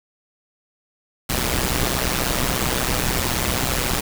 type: noise with amplitude modulation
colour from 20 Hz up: pink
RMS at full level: -18 dBFS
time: 1.29-4.01 s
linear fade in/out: 10 ms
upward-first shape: sine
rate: 126 Hz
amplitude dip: 85%
effects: none